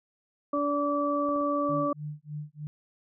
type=harmonic tone; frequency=289 Hz; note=D4; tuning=28 cents flat; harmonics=1 / 2 / 4; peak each=-29 / -29 / -29 dBFS; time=0.53-1.93 s; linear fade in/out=5 ms
type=clicks; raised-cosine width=1 ms; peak=-34 / -30 / -32 / -34 dBFS; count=4; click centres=0.573 / 1.29 / 1.361 / 1.412 s
type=tone with tremolo; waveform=sine; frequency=149.6 Hz; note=D3; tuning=32 cents sharp; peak=-32 dBFS; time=1.69-2.67 s; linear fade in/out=0 ms; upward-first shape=sine; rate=3.3 Hz; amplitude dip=100%
effects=none